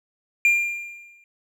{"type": "tone with exponential decay", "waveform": "triangle", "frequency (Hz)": 2395, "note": "D7", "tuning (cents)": 33, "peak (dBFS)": -11, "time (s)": [0.45, 1.24], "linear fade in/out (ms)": 1, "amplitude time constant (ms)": 170, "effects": []}